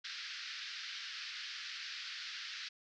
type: band-pass noise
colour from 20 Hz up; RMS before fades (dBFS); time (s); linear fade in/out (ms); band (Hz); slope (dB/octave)
white; -45; 0.04-2.69; 10; 1400 to 5200; 48
effects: none